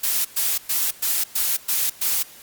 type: noise bursts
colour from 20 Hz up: blue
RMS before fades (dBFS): -21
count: 7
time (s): 0.03-2.23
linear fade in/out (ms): 10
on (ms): 220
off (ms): 110
effects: white hiss -45 dBFS RMS until 2.42 s + Opus 48 kbps